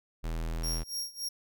square tone, 40.77 Hz, E1, 18 cents flat, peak -32 dBFS, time 0.23-0.84 s, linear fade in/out 20 ms
sawtooth tone with tremolo, 5588 Hz, F8, in tune, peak -29 dBFS, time 0.63-1.29 s, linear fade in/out 10 ms, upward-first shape sine, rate 3.5 Hz, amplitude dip 90%
effects none

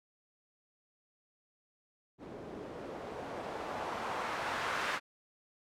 blue noise with low-pass filter sweep, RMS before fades -39 dBFS, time 2.18-5 s, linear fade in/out 50 ms, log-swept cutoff 330 to 1500 Hz, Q 1.2, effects none

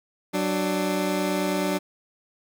20% pulse tone pair together, 187.9 / 296.5 Hz, F#3 / D4, +27 / +17 cents, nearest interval minor sixth, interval 790 cents, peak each -21 dBFS, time 0.33-1.79 s, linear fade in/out 20 ms, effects none

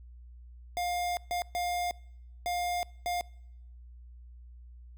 square tone bursts at uneven times, 707 Hz, F5, 21 cents sharp, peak -30 dBFS, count 5, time 0.77-1.17 / 1.31-1.42 / 1.55-1.91 / 2.46-2.83 / 3.06-3.21 s, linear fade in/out 0 ms, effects noise-tail reverb RT60 0.8 s tail -25 dB re dry + added 60 Hz sine -47 dBFS peak until 4.97 s

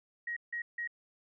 sine tone bursts, 1891 Hz, A#6, 24 cents sharp, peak -34 dBFS, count 3, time 0.27-0.875 s, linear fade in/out 5 ms, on 95 ms, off 160 ms, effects none

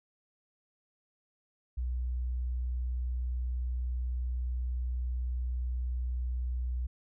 sine tone, 61.74 Hz, B1, in tune, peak -30 dBFS, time 1.77-6.87 s, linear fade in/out 10 ms, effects none

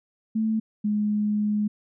sine tone pair in turn, 220 / 209.6 Hz, A3 / G#3, 0 / +16 cents, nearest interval minor second, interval 84 cents, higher first, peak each -21 dBFS, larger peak neither, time 0.35-0.6 / 0.84-1.68 s, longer second, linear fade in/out 10 ms, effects none

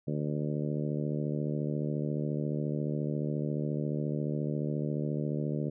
harmonic tone, 74.3 Hz, D2, 21 cents sharp, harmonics 2 / 3 / 4 / 5 / 6 / 7 / 8, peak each -32 / -36 / -38 / -40 / -42 / -43 / -44 dBFS, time 0.07-5.7 s, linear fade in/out 10 ms, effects none

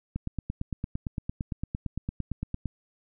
click train, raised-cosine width 5 ms, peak -18 dBFS, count 23, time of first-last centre 0.16-2.657 s, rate 8.81 Hz, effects none

